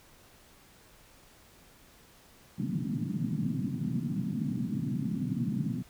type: band-pass noise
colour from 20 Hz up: white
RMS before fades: -32 dBFS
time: 2.58-5.83 s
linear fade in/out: 20 ms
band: 120 to 260 Hz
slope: 48 dB/octave
effects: pink hiss -58 dBFS RMS until 5.89 s